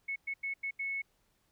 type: tone bursts at uneven times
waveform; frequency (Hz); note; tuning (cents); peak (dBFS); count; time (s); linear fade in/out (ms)
sine; 2200; C#7; -14; -33; 5; 0.08-0.16 / 0.27-0.34 / 0.43-0.54 / 0.63-0.71 / 0.79-1.02; 10
effects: pink hiss -74 dBFS RMS until 1.51 s